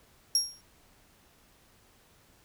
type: tone with exponential decay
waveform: 35% pulse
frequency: 5588 Hz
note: F8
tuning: in tune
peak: -17 dBFS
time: 0.35-0.61 s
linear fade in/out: 2 ms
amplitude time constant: 55 ms
effects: pink hiss -62 dBFS RMS until 2.44 s